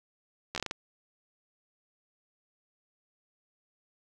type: slowing click train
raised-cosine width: 0.2 ms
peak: -16 dBFS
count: 7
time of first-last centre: 0.55-0.711 s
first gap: 12 ms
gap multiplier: 1.32
effects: none